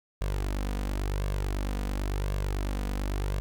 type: tone with flanger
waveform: sawtooth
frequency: 49 Hz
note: G1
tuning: in tune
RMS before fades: -30 dBFS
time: 0.21-3.4 s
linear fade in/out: 0 ms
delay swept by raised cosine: 1.8 to 4.1 ms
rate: 0.94 Hz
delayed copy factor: +0.55
effects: none